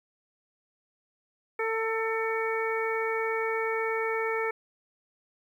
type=harmonic tone with a mistuned harmonic; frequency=447.9 Hz; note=A4; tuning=31 cents sharp; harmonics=1 / 2 / 3 / 4 / 5; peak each=-29 / -35 / -35 / -36 / -34 dBFS; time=1.59-4.51 s; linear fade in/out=5 ms; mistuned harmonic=3; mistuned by=-20 cents; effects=10-bit